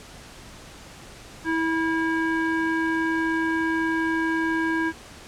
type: tone with low-pass filter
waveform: square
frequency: 325 Hz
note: E4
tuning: 24 cents flat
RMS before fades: -24 dBFS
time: 1.44-4.93 s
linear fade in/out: 50 ms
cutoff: 1700 Hz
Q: 3.7
effects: pink hiss -44 dBFS RMS until 5.27 s + low-pass 9000 Hz 12 dB/octave